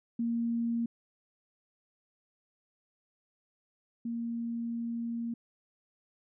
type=tone pair in turn; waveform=sine; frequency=233.1 / 233.1 Hz; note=A#3 / A#3; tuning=0 / 0 cents; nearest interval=unison; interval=0 cents; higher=neither; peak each=-28 / -32 dBFS; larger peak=first; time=0.19-0.86 / 4.05-5.34 s; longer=second; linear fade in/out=5 ms; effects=none